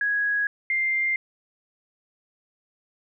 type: tone pair in turn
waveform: sine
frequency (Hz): 1662 / 2099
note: G#6 / C7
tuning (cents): +1 / +5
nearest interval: major third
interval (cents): 404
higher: second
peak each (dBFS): -21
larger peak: neither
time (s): 0.01-0.47 / 0.7-1.16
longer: neither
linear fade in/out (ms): 2
effects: none